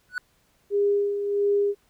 triangle tone with exponential growth, 1480 Hz, F#6, in tune, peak -20 dBFS, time 0.09-0.18 s, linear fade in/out 1 ms, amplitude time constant 19 ms
sine tone with tremolo, 405.6 Hz, G#4, 41 cents flat, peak -18 dBFS, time 0.7-1.75 s, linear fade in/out 50 ms, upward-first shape sine, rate 1.5 Hz, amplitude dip 55%
effects pink hiss -65 dBFS RMS until 1.89 s

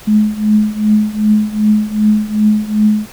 sine tone with tremolo, 212.6 Hz, G#3, 41 cents sharp, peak -5 dBFS, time 0.07-3.06 s, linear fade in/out 10 ms, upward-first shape triangle, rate 2.6 Hz, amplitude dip 90%, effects pink hiss -36 dBFS RMS until 3.12 s

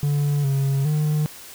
triangle tone with pitch steps, 144.8 / 137.1 / 151.6 Hz, D3 / C#3 / D#3, -24 / -19 / -45 cents, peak -16 dBFS, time 0.03-1.26 s, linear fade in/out 0 ms, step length 410 ms, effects white hiss -41 dBFS RMS until 1.54 s

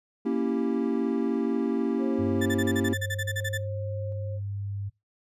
triangle chord, A# diminished seventh, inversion none, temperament equal, 233.1 / 277.2 / 329.6 / 392 Hz, A#3 / C#4 / E4 / G4, 0 / 0 / 0 / 0 cents, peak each -26 / -27 / -29 / -29 dBFS, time 0.25-2.94 s, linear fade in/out 10 ms
sine tone with tremolo, 536 Hz, C5, 42 cents sharp, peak -35 dBFS, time 1.98-4.4 s, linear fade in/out 50 ms, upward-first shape square, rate 0.7 Hz, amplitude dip 30%
sine tone with pitch glide, 97.3 to 100.09 Hz, G2 to G2, -12 to +37 cents, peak -30 dBFS, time 2.18-4.9 s, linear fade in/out 20 ms, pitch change +49 cents, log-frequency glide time 2.87-3.43 s
35% pulse tone bursts, 1760 Hz, A6, in tune, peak -27 dBFS, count 14, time 2.41-3.578 s, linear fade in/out 10 ms, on 50 ms, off 36 ms
effects noise-tail reverb RT60 0.2 s tail -21 dB re dry + resampled to 32000 Hz

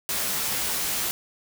white noise with comb filter, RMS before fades -27 dBFS, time 0.09-1.11 s, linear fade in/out 0 ms, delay 15 ms, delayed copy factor +0.5, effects none

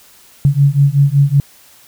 sine beating tone pair, 138.4 / 143.7 Hz, C#3 / D3, -2 / -37 cents, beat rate 5.3 Hz, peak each -11 dBFS, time 0.45-1.4 s, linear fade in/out 0 ms, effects white hiss -45 dBFS RMS until 1.87 s

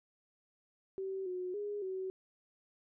sine tone with pitch steps, 384 / 364.4 / 411.9 / 377.2 Hz, G4 / F#4 / G#4 / F#4, -36 / -26 / -14 / +33 cents, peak -36 dBFS, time 0.98-2.1 s, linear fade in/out 0 ms, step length 280 ms, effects none

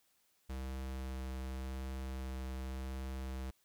square tone with vibrato, 65.41 Hz, C2, in tune, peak -40 dBFS, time 0.49-3.51 s, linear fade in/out 10 ms, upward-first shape triangle, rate 0.88 Hz, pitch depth 10 cents each way, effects white hiss -74 dBFS RMS until 3.64 s

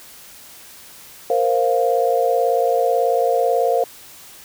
sine chord, Bb suspended second, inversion none, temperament just, 466.2 / 524.4 / 699.2 Hz, Bb4 / C5 / F5, 0 / +4 / +2 cents, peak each -19 dBFS, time 1.3-3.84 s, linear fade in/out 2 ms, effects white hiss -42 dBFS RMS until 4.44 s

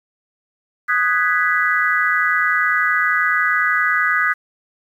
sine chord, G# minor seventh, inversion second, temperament equal with one note detuned, 1244.5 / 1491.1 / 1661.2 / 1975.5 Hz, D#6 / F#6 / G#6 / B6, 0 / +13 / 0 / 0 cents, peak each -20 / -20 / -20 / -20 dBFS, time 0.88-4.34 s, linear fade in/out 20 ms, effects 8-bit

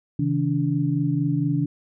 sine tone cluster, 136.1 / 160.4 / 288 Hz, C#3 / E3 / D4, -31 / -47 / -34 cents, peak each -24 dBFS, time 0.19-1.66 s, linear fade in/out 5 ms, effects none

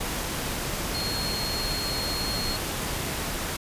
sine tone in noise, 4280 Hz, C8, 38 cents sharp, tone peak -30 dBFS, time 0.94-2.57 s, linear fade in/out 10 ms, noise pink, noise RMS -30 dBFS, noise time 0-3.57 s, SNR -3 dB, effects resampled to 32000 Hz

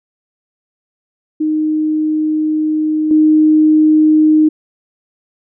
sine tone with level steps, 309.2 Hz, D#4, 11 cents flat, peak -12 / -6 dBFS, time 1.4-4.49 s, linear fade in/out 10 ms, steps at 3.11 s, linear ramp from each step 2 ms, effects none

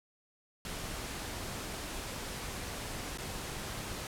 pink noise with dropouts, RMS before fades -40 dBFS, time 0.65-4.07 s, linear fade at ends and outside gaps 1 ms, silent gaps 3.175-3.184 s, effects low-pass 12000 Hz 12 dB/octave

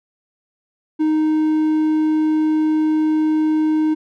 triangle tone, 310.6 Hz, D#4, 3 cents flat, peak -12 dBFS, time 0.99-3.95 s, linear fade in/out 20 ms, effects none

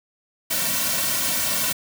white noise with comb filter, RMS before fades -23 dBFS, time 0.5-1.73 s, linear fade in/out 10 ms, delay 2.4 ms, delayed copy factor -0.95, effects none

